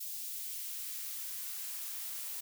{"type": "noise with high-pass filter sweep", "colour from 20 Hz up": "blue", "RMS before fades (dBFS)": -41, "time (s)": [0, 2.41], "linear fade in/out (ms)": 10, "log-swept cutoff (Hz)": [3700, 340], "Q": 0.72, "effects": []}